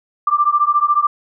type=beating tone pair; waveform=sine; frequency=1174.7 / 1188.7 Hz; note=D6 / D6; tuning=0 / +21 cents; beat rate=14 Hz; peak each=-15 dBFS; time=0.27-1.07 s; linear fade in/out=5 ms; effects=none